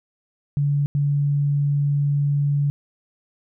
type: tone bursts at uneven times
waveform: sine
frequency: 143.4 Hz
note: D3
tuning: 41 cents flat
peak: -17 dBFS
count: 2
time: 0.57-0.86 / 0.95-2.7 s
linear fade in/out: 0 ms
effects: none